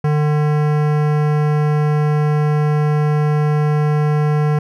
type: tone with hard clipping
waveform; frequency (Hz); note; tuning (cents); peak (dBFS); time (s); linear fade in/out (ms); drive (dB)
sine; 150; D3; +37; -15; 0.04-4.59; 5; 18
effects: none